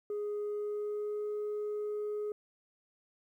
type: tone with pitch glide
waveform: sine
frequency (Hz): 415.3 to 419.2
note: G#4 to G#4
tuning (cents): 0 to +16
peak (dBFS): -31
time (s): 0.1-2.32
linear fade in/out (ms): 2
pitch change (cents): +16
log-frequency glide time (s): 0.39-1.27
effects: tanh soft clip ceiling -32 dBFS + 12-bit